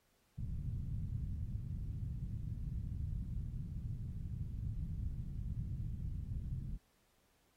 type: low-pass noise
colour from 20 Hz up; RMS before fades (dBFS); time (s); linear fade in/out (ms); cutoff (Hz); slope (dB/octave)
white; -41; 0.37-6.78; 20; 140; 24
effects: pink hiss -75 dBFS RMS until 7.56 s + AAC 48 kbps